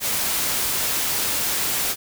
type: noise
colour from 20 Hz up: white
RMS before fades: -23 dBFS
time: 0-1.96 s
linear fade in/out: 50 ms
effects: none